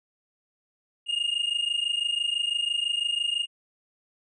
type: tone pair together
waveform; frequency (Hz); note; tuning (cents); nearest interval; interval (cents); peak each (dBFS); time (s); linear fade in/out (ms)
triangle; 2828 / 2854; F7 / F7; +21 / +37; unison; 16; -26; 1.06-3.47; 50
effects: resampled to 24000 Hz